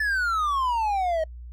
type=exponential sweep; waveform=triangle; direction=down; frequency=1762 to 622.3 Hz; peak=-20 dBFS; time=0-1.24 s; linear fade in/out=5 ms; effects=noise-tail reverb RT60 0.1 s tail -26 dB re dry + added 60 Hz sine -37 dBFS peak until 1.52 s